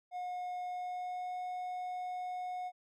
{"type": "tone with pitch glide", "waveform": "triangle", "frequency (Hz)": [722, 727.9], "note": ["F#5", "F#5"], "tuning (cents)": [-43, -29], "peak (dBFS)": -35, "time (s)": [0.11, 2.72], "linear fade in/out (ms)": 50, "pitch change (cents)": 14, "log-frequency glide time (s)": [0.66, 1.38], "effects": []}